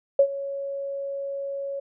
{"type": "tone with ADSR envelope", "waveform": "sine", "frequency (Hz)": 555, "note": "C#5", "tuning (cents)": 2, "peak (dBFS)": -11, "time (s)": [0.19, 1.8], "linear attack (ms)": 4, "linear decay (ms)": 74, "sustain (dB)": -17, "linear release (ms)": 9, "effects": []}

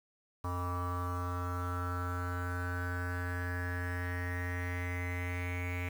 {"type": "tone with low-pass filter sweep", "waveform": "square", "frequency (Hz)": 88.9, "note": "F2", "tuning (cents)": 31, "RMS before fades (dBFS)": -36, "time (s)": [0.44, 5.89], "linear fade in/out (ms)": 5, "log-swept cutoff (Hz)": [1100, 2300], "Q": 9.1, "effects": ["9-bit"]}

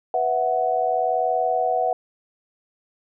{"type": "chord", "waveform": "sine", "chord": "B suspended fourth", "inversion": "none", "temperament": "equal", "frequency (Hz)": [493.9, 659.3, 740], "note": ["B4", "E5", "F#5"], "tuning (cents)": [0, 0, 0], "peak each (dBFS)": [-26, -24, -21], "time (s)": [0.14, 1.93], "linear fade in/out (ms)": 2, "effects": []}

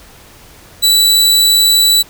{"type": "tone", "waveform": "sawtooth", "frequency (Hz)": 3951, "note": "B7", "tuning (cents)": 0, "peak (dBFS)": -4, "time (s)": [0.82, 2.03], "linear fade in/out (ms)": 20, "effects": ["pink hiss -40 dBFS RMS until 2.09 s"]}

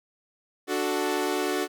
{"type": "chord", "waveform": "sawtooth", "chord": "D major", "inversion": "none", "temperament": "equal", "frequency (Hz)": [293.7, 370, 440], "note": ["D4", "F#4", "A4"], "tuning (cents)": [0, 0, 0], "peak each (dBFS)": [-26, -24, -27], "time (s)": [0.67, 1.68], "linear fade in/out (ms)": 50, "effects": []}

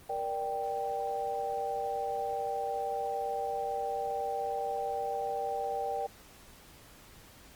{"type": "chord", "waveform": "sine", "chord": "G minor", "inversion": "first", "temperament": "just", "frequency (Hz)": [470.4, 588, 784], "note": ["Bb4", "D5", "G5"], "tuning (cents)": [16, 2, 0], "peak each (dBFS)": [-37, -38, -33], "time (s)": [0.09, 6.07], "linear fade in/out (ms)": 10, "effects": ["pink hiss -55 dBFS RMS until 7.55 s", "Opus 32 kbps"]}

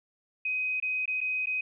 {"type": "tone with dropouts", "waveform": "sine", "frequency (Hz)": 2515, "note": "D#7", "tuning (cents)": 18, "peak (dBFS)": -27, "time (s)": [0.45, 1.61], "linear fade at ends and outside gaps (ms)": 5, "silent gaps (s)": [[0.801, 0.824], [1.057, 1.077], [1.206, 1.212], [1.459, 1.469]], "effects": []}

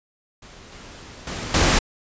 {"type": "noise with level steps", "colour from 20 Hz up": "pink", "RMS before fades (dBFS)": [-44, -41, -30, -17], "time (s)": [0.42, 1.79], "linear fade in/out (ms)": 5, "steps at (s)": [0.72, 1.27, 1.54], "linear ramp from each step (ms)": 2, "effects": ["resampled to 16000 Hz"]}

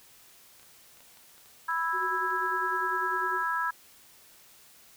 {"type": "clicks", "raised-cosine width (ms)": 0.2, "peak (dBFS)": -38, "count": 11, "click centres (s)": [0.597, 0.63, 0.972, 1.006, 1.172, 1.38, 1.459, 1.709, 2.027, 2.306, 2.461]}
{"type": "chord", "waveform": "sine", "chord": "E major", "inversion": "second", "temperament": "just", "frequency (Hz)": [988.9, 1318.5, 1648.1], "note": ["B5", "E6", "G#6"], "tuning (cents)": [2, 0, -14], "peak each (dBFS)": -31, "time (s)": [1.68, 3.71], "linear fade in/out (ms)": 10}
{"type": "tone with tremolo", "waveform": "sine", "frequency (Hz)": 370, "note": "F#4", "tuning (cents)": 0, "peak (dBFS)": -34, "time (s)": [1.92, 3.44], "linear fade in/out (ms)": 50, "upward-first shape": "sine", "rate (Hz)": 10, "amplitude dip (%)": 75}
{"effects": ["white hiss -56 dBFS RMS until 4.96 s"]}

